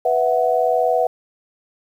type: chord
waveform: sine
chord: B suspended fourth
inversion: none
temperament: equal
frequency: 493.9 / 659.3 / 740 Hz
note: B4 / E5 / F#5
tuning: 0 / 0 / 0 cents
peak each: -19 dBFS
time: 0.05-1.07 s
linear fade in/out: 5 ms
effects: 8-bit